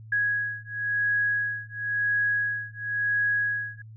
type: beating tone pair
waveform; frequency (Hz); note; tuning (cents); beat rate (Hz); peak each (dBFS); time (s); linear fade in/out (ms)
sine; 1661.2 / 1662.16; G#6 / G#6; 0 / +1; 0.96; -27; 0.12-3.82; 5
effects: added 110 Hz sine -42 dBFS peak until 3.96 s